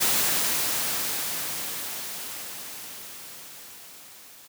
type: noise with level ramp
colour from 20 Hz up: white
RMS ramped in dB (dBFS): -22 to -49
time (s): 0-4.48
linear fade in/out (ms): 20
effects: high-pass 100 Hz 12 dB/octave